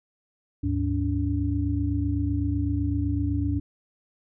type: tone cluster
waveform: sine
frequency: 75.2 / 103.1 / 286.3 Hz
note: D2 / G#2 / D4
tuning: +42 / -12 / -44 cents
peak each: -27 dBFS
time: 0.63-3.6 s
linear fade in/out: 10 ms
effects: none